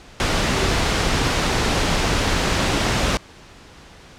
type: tone in noise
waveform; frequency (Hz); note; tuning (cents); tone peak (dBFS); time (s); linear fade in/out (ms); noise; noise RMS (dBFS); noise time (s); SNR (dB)
sine; 387.5; G4; -20; -29; 0.52-0.72; 0; pink; -19; 0.2-3.17; -13
effects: pink hiss -44 dBFS RMS until 4.18 s + low-pass 6000 Hz 12 dB/octave